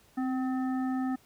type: harmonic tone with a mistuned harmonic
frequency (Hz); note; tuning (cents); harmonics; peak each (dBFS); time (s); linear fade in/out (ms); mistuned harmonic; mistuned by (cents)
256.1; C4; -37; 1 / 3 / 5 / 7; -28 / -38 / -44 / -47; 0.17-1.16; 10; 1; +31
effects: pink hiss -62 dBFS RMS until 1.25 s